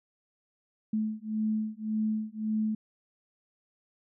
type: beating tone pair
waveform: sine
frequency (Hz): 215.7 / 217.5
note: A3 / A3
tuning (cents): -34 / -20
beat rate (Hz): 1.8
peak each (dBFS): -31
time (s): 0.93-2.75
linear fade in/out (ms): 5
effects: none